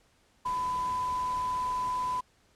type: tone in noise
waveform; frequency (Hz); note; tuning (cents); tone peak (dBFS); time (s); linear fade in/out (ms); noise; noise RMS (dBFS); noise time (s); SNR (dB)
sine; 1003; B5; +26; -28; 0.45-2.21; 10; pink; -45; 0.45-2.21; +14
effects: pink hiss -66 dBFS RMS until 2.55 s + low-pass 9000 Hz 12 dB/octave